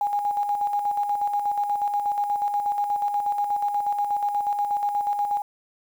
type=tone with tremolo; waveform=sine; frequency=820 Hz; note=G#5; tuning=22 cents flat; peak=-20 dBFS; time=0.01-5.42 s; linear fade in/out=2 ms; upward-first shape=square; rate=8.3 Hz; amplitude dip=45%; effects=8-bit

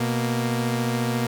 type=tone pair together; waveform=sawtooth; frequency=123.65 / 233.1 Hz; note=B2 / A#3; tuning=+3 / 0 cents; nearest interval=major seventh; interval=1097 cents; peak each=-21 dBFS; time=0-1.27 s; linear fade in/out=5 ms; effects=none

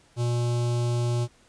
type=tone with notch filter; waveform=square; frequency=120 Hz; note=B2; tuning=49 cents flat; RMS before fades=-25 dBFS; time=0.16-1.28 s; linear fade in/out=50 ms; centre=1800 Hz; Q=0.85; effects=pink hiss -59 dBFS RMS until 1.48 s + resampled to 22050 Hz

